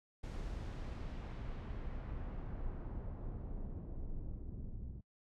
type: noise with low-pass filter sweep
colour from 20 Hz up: brown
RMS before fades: -43 dBFS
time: 0.23-5.01 s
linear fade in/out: 10 ms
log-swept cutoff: 8700 to 230 Hz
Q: 0.71
effects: noise-tail reverb RT60 0.1 s tail -26 dB re dry